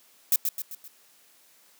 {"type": "noise with echo", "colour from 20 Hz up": "violet", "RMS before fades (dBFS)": -20, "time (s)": [0.32, 0.36], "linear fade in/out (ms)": 2, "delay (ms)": 130, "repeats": 4, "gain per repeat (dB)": -6, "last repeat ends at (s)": 0.88, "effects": ["white hiss -59 dBFS RMS until 1.79 s", "high-pass 200 Hz 12 dB/octave"]}